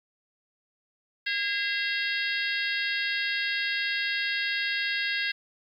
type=harmonic tone with a mistuned harmonic; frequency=543 Hz; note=C#5; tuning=36 cents flat; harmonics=3 / 4 / 5 / 6 / 7 / 8 / 9; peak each=-30 / -32 / -34 / -36 / -37 / -38 / -39 dBFS; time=1.26-5.32 s; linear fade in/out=10 ms; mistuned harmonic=4; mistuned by=-100 cents; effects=10-bit